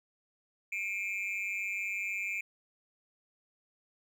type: tone with amplitude modulation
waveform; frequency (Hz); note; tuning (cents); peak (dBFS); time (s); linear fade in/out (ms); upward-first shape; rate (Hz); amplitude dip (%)
triangle; 2371; D7; +16; -27; 0.72-2.41; 5; sine; 196; 95
effects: none